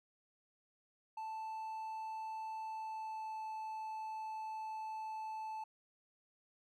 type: tone with pitch glide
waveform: triangle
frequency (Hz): 880 to 874.4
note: A5 to A5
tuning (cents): 0 to -11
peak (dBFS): -39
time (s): 1.17-5.64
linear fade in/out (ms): 5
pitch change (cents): -11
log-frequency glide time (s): 2.63-3.44
effects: none